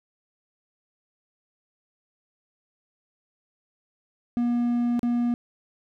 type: tone with dropouts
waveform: triangle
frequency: 239.7 Hz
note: A#3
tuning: 48 cents sharp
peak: -19 dBFS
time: 4.37-5.34 s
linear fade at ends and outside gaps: 0 ms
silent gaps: 4.993-5.031 s
effects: none